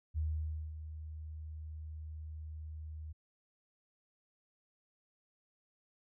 sine tone with ADSR envelope, 77.78 Hz, D#2, in tune, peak -31 dBFS, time 0.14-3.13 s, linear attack 37 ms, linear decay 550 ms, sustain -11 dB, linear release 14 ms, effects none

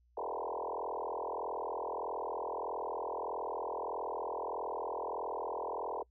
sine tone with frequency modulation, 698.5 Hz, F5, in tune, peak -35 dBFS, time 0.17-6.03 s, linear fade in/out 5 ms, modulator 41.6 Hz, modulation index 7.2, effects noise-tail reverb RT60 0.1 s tail -25 dB re dry + added 60 Hz sine -66 dBFS peak until 6.1 s

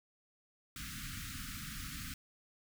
pink band-stop noise, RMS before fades -44 dBFS, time 0.76-2.14 s, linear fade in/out 2 ms, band 290 to 1200 Hz, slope 96 dB/octave, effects none

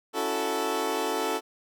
20% pulse chord, F# minor seventh, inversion second, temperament equal, 277.2 / 329.6 / 370 / 440 Hz, C#4 / E4 / F#4 / A4, 0 / 0 / 0 / 0 cents, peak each -30 / -29 / -28 / -24 dBFS, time 0.13-1.41 s, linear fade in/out 50 ms, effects none

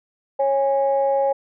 sine tone pair together, 549.3 / 823 Hz, C#5 / G#5, -16 / -16 cents, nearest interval perfect fifth, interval 700 cents, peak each -17 / -21 dBFS, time 0.39-1.33 s, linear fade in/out 10 ms, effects tanh soft clip ceiling -9 dBFS

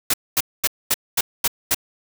white noise bursts, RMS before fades -18 dBFS, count 7, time 0.1-1.746 s, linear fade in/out 5 ms, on 38 ms, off 230 ms, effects none

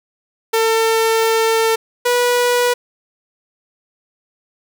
sawtooth tone pair in turn, 449.3 / 488.2 Hz, A4 / B4, +36 / -20 cents, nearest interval minor second, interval 144 cents, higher second, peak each -9 dBFS, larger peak neither, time 0.53-1.76 / 2.05-2.74 s, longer first, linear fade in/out 10 ms, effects none

